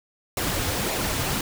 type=noise with flanger; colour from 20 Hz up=pink; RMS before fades=-26 dBFS; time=0.37-1.41 s; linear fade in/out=2 ms; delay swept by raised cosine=0.63 to 5.33 ms; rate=1.8 Hz; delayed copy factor=-0.5; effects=none